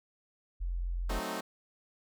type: tone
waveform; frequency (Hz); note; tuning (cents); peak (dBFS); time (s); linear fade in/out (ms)
sine; 43.65; F1; 0; -31; 0.6-1.2; 20
type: chord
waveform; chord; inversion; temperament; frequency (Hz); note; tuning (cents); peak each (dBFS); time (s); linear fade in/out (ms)
10% pulse; F# diminished seventh; none; equal; 185 / 220 / 261.6 / 311.1; F#3 / A3 / C4 / Eb4; 0 / 0 / 0 / 0; -33 / -31 / -33 / -32; 1.09-1.41; 10
effects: none